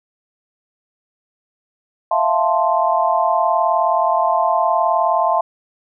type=chord; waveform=sine; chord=F major seventh; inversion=third; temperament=equal; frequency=659.3 / 698.5 / 880 / 1046.5 Hz; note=E5 / F5 / A5 / C6; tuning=0 / 0 / 0 / 0 cents; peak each=-19 dBFS; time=2.11-5.41 s; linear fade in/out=5 ms; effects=none